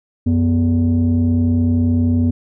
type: tone pair together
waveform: sine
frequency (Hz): 91.7 / 244.8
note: F#2 / B3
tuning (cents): -15 / -15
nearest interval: octave + perfect fourth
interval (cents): 1700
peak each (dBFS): -13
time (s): 0.26-2.31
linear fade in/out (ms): 10
effects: tanh soft clip ceiling -9 dBFS